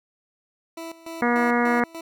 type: tone with tremolo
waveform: 20% pulse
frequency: 329.6 Hz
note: E4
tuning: in tune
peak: -28 dBFS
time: 0.77-2.01 s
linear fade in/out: 5 ms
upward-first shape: square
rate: 3.4 Hz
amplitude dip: 80%
type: harmonic tone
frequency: 240 Hz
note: B3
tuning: 49 cents flat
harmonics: 1 / 2 / 3 / 4 / 5 / 6 / 7 / 8 / 9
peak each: -22 / -25 / -27 / -28 / -29 / -30 / -30 / -31 / -32 dBFS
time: 1.22-1.84 s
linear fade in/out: 2 ms
effects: none